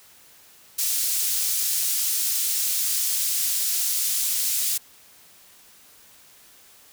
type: high-pass noise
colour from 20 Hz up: pink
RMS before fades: -24 dBFS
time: 0.78-4.78 s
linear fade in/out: 10 ms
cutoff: 6300 Hz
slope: 12 dB/octave
effects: white hiss -52 dBFS RMS until 6.92 s